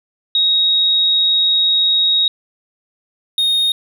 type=tone pair in turn; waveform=sine / triangle; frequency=3777 / 3714 Hz; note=A#7 / A#7; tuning=+22 / -7 cents; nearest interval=unison; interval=29 cents; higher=first; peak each=-11 dBFS; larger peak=neither; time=0.35-2.28 / 3.38-3.72 s; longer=first; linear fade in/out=2 ms; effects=none